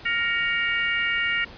harmonic tone with a mistuned harmonic, 468.3 Hz, A#4, 8 cents sharp, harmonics 3 / 4 / 5 / 6, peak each -29 / -25 / -27 / -29 dBFS, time 0.05-1.45 s, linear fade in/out 10 ms, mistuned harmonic 5, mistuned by -70 cents, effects pink hiss -44 dBFS RMS until 1.57 s + resampled to 11025 Hz

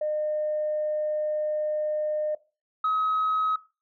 sine tone pair in turn, 608 / 1273.5 Hz, D#5 / D#6, -40 / +40 cents, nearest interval octave + minor second, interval 1280 cents, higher second, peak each -24 / -20 dBFS, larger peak second, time 0.01-2.35 / 2.84-3.56 s, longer first, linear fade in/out 5 ms, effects noise-tail reverb RT60 0.3 s tail -19 dB re dry + tanh soft clip ceiling -19 dBFS

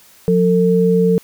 sine tone pair together, 178.62 / 450.1 Hz, F3 / A4, +39 / +39 cents, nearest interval octave + major third, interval 1600 cents, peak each -13 dBFS, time 0.28-1.18 s, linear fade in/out 0 ms, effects white hiss -47 dBFS RMS until 1.23 s

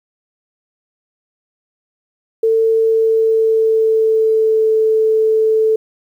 sine tone with pitch glide, 448 to 439.3 Hz, A4 to A4, +31 to -3 cents, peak -10 dBFS, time 2.43-5.76 s, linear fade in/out 5 ms, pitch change -34 cents, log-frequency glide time 2.72-4.7 s, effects 8-bit

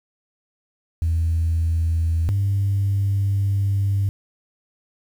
sine tone pair in turn, 82.41 / 99.16 Hz, E2 / G2, 0 / +20 cents, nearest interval minor third, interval 320 cents, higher second, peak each -16 dBFS, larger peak neither, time 1.02-2.29 / 2.29-4.09 s, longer second, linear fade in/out 0 ms, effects tanh soft clip ceiling -14 dBFS + 8-bit

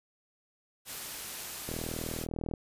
white noise, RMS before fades -40 dBFS, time 0.85-2.27 s, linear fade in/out 50 ms
click train, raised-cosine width 2 ms, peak -23 dBFS, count 35, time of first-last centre 1.69-2.538 s, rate 40.1 Hz
effects resampled to 32000 Hz

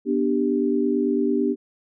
sine chord, G major, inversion first, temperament just, 245 / 294 / 392 Hz, B3 / D4 / G4, -14 / +2 / 0 cents, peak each -23 dBFS, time 0.05-1.56 s, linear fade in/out 50 ms, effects none

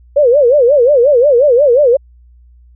sine tone with vibrato, 529 Hz, C5, 19 cents sharp, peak -5 dBFS, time 0.16-1.97 s, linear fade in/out 10 ms, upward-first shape sine, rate 5.6 Hz, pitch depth 220 cents each way, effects added 60 Hz sine -40 dBFS peak until 2.75 s

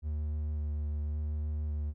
triangle tone with vibrato, 75 Hz, D2, 37 cents sharp, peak -29 dBFS, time 0.02-1.94 s, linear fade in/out 50 ms, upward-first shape square, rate 0.89 Hz, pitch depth 13 cents each way, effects none

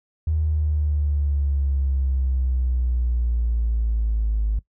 triangle exponential sweep, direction down, 79 to 52 Hz, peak -15 dBFS, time 0.27-4.59 s, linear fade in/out 5 ms, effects noise-tail reverb RT60 0.1 s tail -21 dB re dry + tanh soft clip ceiling -16 dBFS

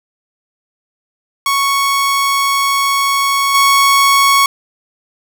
sawtooth tone with level steps, 1108.7 Hz, C#6, in tune, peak -8 / -4 dBFS, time 1.46-4.46 s, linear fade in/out 2 ms, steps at 3.54 s, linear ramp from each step 10 ms, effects none

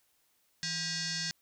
sine tone with frequency modulation, 164.9 Hz, E3, 1 cent sharp, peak -32 dBFS, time 0.63-1.31 s, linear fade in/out 0 ms, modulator 884 Hz, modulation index 6.9, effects white hiss -72 dBFS RMS until 1.41 s

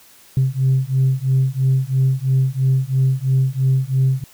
sine beating tone pair, 130.81 / 133.81 Hz, C3 / C3, 0 / +39 cents, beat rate 3 Hz, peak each -16 dBFS, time 0.37-4.24 s, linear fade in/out 2 ms, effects tanh soft clip ceiling -9 dBFS + white hiss -48 dBFS RMS until 4.33 s

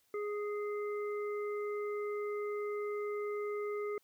harmonic tone, 415.3 Hz, G#4, in tune, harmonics 1 / 3 / 5, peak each -35 / -45 / -49 dBFS, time 0.14-3.98 s, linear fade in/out 2 ms, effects white hiss -73 dBFS RMS until 4.03 s

